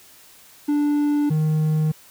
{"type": "tone pair in turn", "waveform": "triangle", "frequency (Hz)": [293, 155.21], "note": ["D4", "D#3"], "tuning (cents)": [-4, -4], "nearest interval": "major seventh", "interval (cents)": 1100, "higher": "first", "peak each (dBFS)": -15, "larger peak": "neither", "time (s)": [[0.68, 1.3], [1.3, 1.92]], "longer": "neither", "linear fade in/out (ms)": 10, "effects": ["white hiss -49 dBFS RMS until 2.1 s"]}